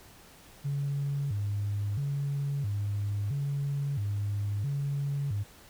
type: tone with vibrato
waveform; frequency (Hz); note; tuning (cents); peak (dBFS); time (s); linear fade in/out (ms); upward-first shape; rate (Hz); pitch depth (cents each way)
sine; 120; B2; -49; -27; 0.64-5.44; 20; square; 0.75; 280
effects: tanh soft clip ceiling -24 dBFS + pink hiss -54 dBFS RMS until 5.69 s

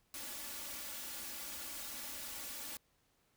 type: noise with comb filter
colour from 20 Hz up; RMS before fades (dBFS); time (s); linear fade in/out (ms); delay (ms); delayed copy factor
white; -45; 0.14-2.77; 2; 3.5; +0.75
effects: pink hiss -75 dBFS RMS until 3.36 s

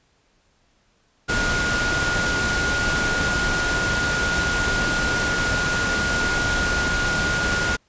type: tone in noise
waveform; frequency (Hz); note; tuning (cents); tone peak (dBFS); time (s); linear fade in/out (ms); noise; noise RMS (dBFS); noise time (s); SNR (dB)
sine; 1433; F6; +44; -22; 1.28-7.77; 20; pink; -24; 1.28-7.77; -1
effects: pink hiss -63 dBFS RMS until 7.88 s + resampled to 16000 Hz

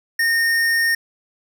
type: tone with tanh clipping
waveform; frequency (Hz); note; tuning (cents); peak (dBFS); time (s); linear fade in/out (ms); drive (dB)
sine; 1837; A#6; -26; -17; 0.19-0.95; 5; 18
effects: none

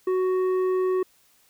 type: tone with tanh clipping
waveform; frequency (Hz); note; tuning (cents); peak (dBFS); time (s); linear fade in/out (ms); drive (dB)
triangle; 371.2; F#4; +6; -22; 0.07-1.03; 5; 12
effects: white hiss -61 dBFS RMS until 1.49 s

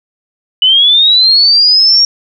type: linear sweep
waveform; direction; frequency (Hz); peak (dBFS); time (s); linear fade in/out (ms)
sine; up; 2960 to 5600; -4; 0.62-2.05; 2
effects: none

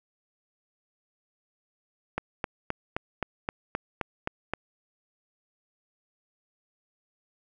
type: click train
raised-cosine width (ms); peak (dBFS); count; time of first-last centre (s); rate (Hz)
0.5; -13; 10; 2.18-4.536; 3.82
effects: none

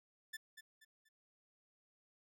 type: tone with echo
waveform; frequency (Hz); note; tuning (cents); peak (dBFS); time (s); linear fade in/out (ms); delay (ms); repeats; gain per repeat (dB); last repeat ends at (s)
sawtooth; 1760; A6; 0; -40; 0.33-0.37; 10; 240; 3; -9; 1.09
effects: none

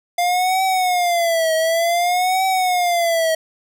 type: tone with vibrato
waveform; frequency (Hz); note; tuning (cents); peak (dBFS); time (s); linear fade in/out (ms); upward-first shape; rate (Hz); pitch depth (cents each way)
square; 698; F5; -1; -16; 0.18-3.35; 5; triangle; 0.55; 160
effects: none

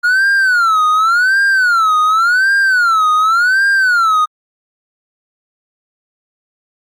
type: tone with vibrato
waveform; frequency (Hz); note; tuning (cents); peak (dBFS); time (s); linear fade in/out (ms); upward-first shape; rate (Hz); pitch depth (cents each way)
triangle; 1410; F6; +16; -7; 0.03-4.26; 20; sine; 0.89; 220
effects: Opus 48 kbps

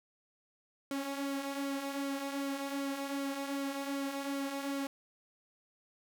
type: tone with flanger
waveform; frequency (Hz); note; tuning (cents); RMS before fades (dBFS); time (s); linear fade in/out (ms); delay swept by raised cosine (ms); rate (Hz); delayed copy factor
sawtooth; 277.2; C#4; 0; -37; 0.91-4.87; 2; 1.1 to 4.3; 2.6; -0.5
effects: none

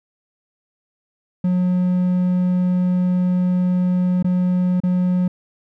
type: tone with dropouts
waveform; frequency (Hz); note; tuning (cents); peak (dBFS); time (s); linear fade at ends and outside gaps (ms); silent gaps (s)
triangle; 180.9; F#3; -39; -13; 1.44-5.28; 5; 4.227-4.244 / 4.803-4.835
effects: none

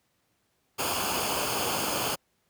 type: noise with comb filter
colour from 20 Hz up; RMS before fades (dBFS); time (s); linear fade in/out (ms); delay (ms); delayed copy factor
pink; -29; 0.78-2.16; 20; 0.52; -0.7
effects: pink hiss -72 dBFS RMS until 2.49 s + high-pass 80 Hz 12 dB/octave

